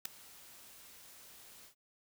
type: noise with ADSR envelope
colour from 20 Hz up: white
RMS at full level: -32 dBFS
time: 0.05-1.75 s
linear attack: 5 ms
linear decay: 3 ms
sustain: -24 dB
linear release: 100 ms
effects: none